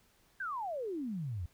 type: exponential sweep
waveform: sine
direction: down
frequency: 1629 to 79.1 Hz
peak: -35 dBFS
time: 0.4-1.46 s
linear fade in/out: 5 ms
effects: pink hiss -68 dBFS RMS until 1.53 s